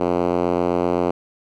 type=tone with band-pass filter; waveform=5% pulse; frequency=87.8 Hz; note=F2; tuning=10 cents sharp; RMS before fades=-20 dBFS; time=0-1.11 s; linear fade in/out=5 ms; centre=380 Hz; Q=0.95; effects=none